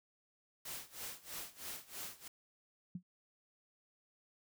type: noise with tremolo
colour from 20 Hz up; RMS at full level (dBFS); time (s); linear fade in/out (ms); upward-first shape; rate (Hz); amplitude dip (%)
white; -44; 0.65-2.28; 5; sine; 3.1; 90
type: tone with exponential decay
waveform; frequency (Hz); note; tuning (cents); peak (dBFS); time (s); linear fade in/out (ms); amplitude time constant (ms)
sine; 179.6; F3; +49; -37; 2.95-3.03; 5; 16
effects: none